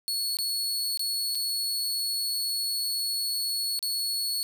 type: tone with dropouts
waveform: sawtooth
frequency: 4386 Hz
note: C#8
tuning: 19 cents flat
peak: -24 dBFS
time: 0.08-4.43 s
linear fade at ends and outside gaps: 0 ms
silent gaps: 0.37-0.387 / 0.974-0.994 / 1.349-1.353 / 3.791-3.827 s
effects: none